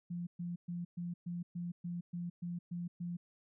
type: tone bursts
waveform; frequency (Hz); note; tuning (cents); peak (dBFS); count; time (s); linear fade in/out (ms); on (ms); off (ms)
sine; 173.9; F3; -7; -37; 11; 0.1-3.17; 10; 170; 120
effects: none